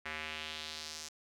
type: tone with band-pass filter sweep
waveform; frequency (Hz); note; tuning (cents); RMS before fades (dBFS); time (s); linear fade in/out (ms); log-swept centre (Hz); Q
square; 77.78; D#2; 0; -43; 0.05-1.09; 10; 2000 to 6200; 2.1
effects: none